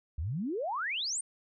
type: exponential sweep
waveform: sine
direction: up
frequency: 67.4 to 9200 Hz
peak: -31 dBFS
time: 0.18-1.21 s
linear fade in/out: 5 ms
effects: none